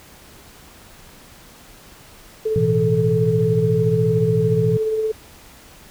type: tone with tremolo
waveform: sine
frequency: 437.2 Hz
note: A4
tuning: 11 cents flat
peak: -16 dBFS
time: 2.45-5.12 s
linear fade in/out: 10 ms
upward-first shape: triangle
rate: 17 Hz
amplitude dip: 40%
type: chord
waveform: sine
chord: A suspended second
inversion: none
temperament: just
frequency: 110 / 123.75 / 165 Hz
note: A2 / B2 / E3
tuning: 0 / +4 / +2 cents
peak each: -23 / -21 / -20 dBFS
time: 2.56-4.77 s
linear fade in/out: 0 ms
effects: pink hiss -45 dBFS RMS until 5.9 s